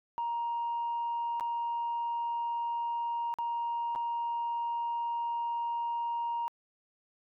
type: tone with dropouts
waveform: sine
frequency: 939 Hz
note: A#5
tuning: 12 cents sharp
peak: -29 dBFS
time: 0.18-6.48 s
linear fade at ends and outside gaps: 0 ms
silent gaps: 1.398-1.408 / 3.34-3.386 / 3.951-3.959 s
effects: tanh soft clip ceiling -27 dBFS